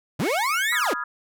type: linear two-way sweep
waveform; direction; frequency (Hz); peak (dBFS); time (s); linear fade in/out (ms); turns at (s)
35% pulse; up then down; 101.8 to 2000 to 209; -20; 0.19-0.94; 10; 0.74
type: tone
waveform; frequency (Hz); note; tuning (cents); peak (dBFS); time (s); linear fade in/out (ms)
sine; 2200; C#7; -14; -29; 0.22-0.81; 50
type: chord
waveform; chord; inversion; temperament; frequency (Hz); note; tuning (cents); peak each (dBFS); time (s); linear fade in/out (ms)
sine; F half-diminished seventh; second; equal; 987.8 / 1244.5 / 1396.9 / 1661.2; Cb6 / Eb6 / F6 / Ab6; 0 / 0 / 0 / 0; -36 / -30 / -32 / -32; 0.72-1.04; 5
effects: none